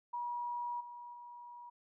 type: tone with level steps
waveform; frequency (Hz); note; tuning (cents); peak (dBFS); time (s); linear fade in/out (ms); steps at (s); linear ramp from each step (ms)
sine; 962; B5; -46; -36 / -46 / -48; 0.13-1.7; 10; 0.8 / 1.13; 10
effects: none